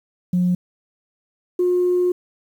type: tone pair in turn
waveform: sine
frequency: 179.3 / 358.6 Hz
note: F3 / F4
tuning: +46 / +46 cents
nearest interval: octave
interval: 1200 cents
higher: second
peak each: -14 dBFS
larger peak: neither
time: 0.33-0.55 / 1.59-2.12 s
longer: second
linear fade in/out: 5 ms
effects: tanh soft clip ceiling -11 dBFS + 8-bit